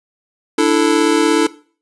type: chord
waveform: square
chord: D suspended second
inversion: none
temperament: just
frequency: 293.7 / 330.4 / 440.5 Hz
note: D4 / E4 / A4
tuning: 0 / +4 / +2 cents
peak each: -16 dBFS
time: 0.58-1.47 s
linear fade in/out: 5 ms
effects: noise-tail reverb RT60 0.4 s tail -18 dB re dry + resampled to 24000 Hz